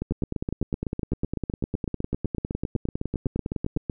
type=two click trains; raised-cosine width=3 ms; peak=-14 / -14 dBFS; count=38 / 31; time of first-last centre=0.02-3.765 / 0.11-3.898 s; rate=9.88 / 7.92 Hz; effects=none